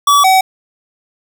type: tone pair in turn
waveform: square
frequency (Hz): 1144 / 757.8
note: D6 / F#5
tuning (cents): -46 / +41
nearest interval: perfect fifth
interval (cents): 713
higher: first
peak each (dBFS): -7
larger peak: neither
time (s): 0.07-0.24 / 0.24-0.41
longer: neither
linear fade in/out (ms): 5
effects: none